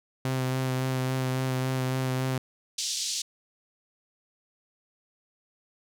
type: tone with vibrato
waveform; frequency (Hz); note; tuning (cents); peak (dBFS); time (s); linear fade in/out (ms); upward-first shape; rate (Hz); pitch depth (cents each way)
sawtooth; 130; C3; -11; -22; 0.25-2.38; 2; sine; 3.6; 15
type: band-pass noise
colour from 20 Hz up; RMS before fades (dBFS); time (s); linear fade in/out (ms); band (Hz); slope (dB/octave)
white; -31; 2.78-3.22; 5; 3500 to 7000; 24
effects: none